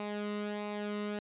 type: tone with flanger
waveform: sawtooth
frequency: 207.7 Hz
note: G#3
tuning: in tune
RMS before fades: -37 dBFS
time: 0-1.19 s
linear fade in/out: 2 ms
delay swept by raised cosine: 0.61 to 1.24 ms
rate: 1.5 Hz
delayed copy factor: -0.6
effects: resampled to 8000 Hz